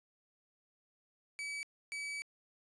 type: tone bursts at uneven times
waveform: 40% pulse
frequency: 2288 Hz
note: D7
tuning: 46 cents flat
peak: -38 dBFS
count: 2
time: 1.39-1.63 / 1.92-2.22 s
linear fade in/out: 0 ms
effects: resampled to 22050 Hz + 11-bit